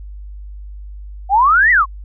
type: exponential two-way sweep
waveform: sine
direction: up then down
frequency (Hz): 740 to 2017 to 1022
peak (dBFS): -8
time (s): 1.29-1.86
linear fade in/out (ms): 50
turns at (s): 1.71
effects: added 50 Hz sine -29 dBFS peak until 2.04 s